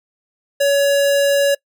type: tone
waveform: square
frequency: 563 Hz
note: C#5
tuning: 27 cents sharp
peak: -13 dBFS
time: 0.6-1.55 s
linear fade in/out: 10 ms
effects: noise-tail reverb RT60 0.1 s tail -24 dB re dry